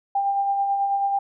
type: tone with tremolo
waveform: sine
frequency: 795 Hz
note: G5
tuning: 24 cents sharp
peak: -18 dBFS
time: 0.15-1.19 s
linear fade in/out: 5 ms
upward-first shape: sine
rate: 9.2 Hz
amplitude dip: 35%
effects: none